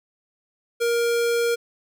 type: tone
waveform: square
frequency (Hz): 470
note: A#4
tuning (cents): +14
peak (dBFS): -20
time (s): 0.8-1.56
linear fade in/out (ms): 20
effects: none